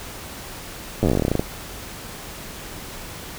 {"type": "slowing click train", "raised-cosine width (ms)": 2, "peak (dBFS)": -6, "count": 18, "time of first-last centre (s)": [1.03, 1.395], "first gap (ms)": 9, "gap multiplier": 1.1, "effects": ["pink hiss -36 dBFS RMS until 3.38 s"]}